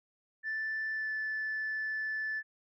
sine tone with pitch glide, 1761 to 1746.8 Hz, A6 to A6, +1 to -13 cents, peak -31 dBFS, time 0.43-2.43 s, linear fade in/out 50 ms, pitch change -14 cents, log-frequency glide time 0.93-1.1 s, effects tanh soft clip ceiling -29 dBFS

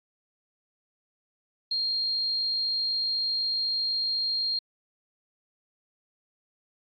sine tone, 4218 Hz, C8, 13 cents sharp, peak -25 dBFS, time 1.71-4.59 s, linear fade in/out 5 ms, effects AAC 64 kbps

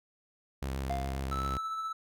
sawtooth tone with vibrato, 67 Hz, C2, 42 cents sharp, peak -29 dBFS, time 0.62-1.58 s, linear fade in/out 5 ms, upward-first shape sine, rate 7.4 Hz, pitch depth 32 cents each way
triangle tone with exponential decay, 699 Hz, F5, 1 cent sharp, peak -28 dBFS, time 0.9-1.5 s, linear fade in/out 0 ms, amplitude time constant 130 ms
triangle tone with tremolo, 1313 Hz, E6, 7 cents flat, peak -30 dBFS, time 1.31-1.93 s, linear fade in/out 10 ms, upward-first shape sine, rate 15 Hz, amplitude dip 30%
effects none

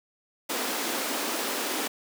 pink high-pass noise, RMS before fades -30 dBFS, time 0.49-1.88 s, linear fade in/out 10 ms, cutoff 230 Hz, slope 48 dB/octave, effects none

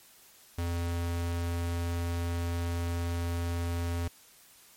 square tone, 85.6 Hz, F2, 34 cents flat, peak -30 dBFS, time 0.58-4.08 s, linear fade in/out 5 ms, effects white hiss -57 dBFS RMS until 4.76 s + MP3 64 kbps

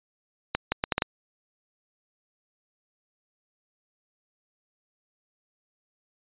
accelerating click train, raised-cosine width 0.3 ms, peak -7 dBFS, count 6, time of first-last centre 0.55-1.021 s, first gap 170 ms, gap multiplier 0.7, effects resampled to 8000 Hz

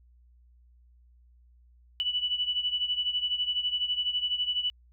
sine beating tone pair, 2960 / 2972 Hz, F#7 / F#7, 0 / +7 cents, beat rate 12 Hz, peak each -28 / -32 dBFS, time 2-4.7 s, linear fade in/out 0 ms, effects added 60 Hz sine -56 dBFS peak until 4.92 s

